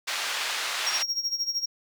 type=band-pass noise; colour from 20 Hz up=white; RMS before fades=-30 dBFS; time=0.07-1.03 s; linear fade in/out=10 ms; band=830 to 4100 Hz; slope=12 dB/octave
type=tone with tremolo; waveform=triangle; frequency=5588 Hz; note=F8; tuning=in tune; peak=-22 dBFS; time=0.86-1.66 s; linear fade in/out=10 ms; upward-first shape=sine; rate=13 Hz; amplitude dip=80%
effects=none